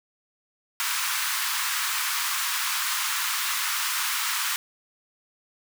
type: high-pass noise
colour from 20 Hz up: pink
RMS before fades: -27 dBFS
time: 0.8-4.56 s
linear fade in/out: 0 ms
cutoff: 1000 Hz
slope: 48 dB/octave
effects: none